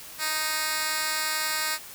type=tone with high-pass filter; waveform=10% pulse; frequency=311.1 Hz; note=D#4; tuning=in tune; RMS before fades=-28 dBFS; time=0.18-1.79 s; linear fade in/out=50 ms; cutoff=1800 Hz; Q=0.51; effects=white hiss -43 dBFS RMS until 1.94 s